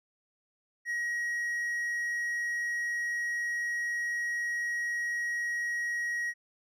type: tone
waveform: triangle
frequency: 1898 Hz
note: A#6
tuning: 31 cents sharp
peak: -28 dBFS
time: 0.85-6.34 s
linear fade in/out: 50 ms
effects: resampled to 32000 Hz